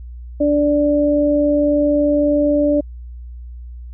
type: tone pair together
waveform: sine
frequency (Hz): 292.2 / 586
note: D4 / D5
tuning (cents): -9 / -4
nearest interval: octave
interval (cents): 1205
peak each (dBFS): -15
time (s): 0.4-2.81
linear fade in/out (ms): 10
effects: added 60 Hz sine -30 dBFS peak until 3.93 s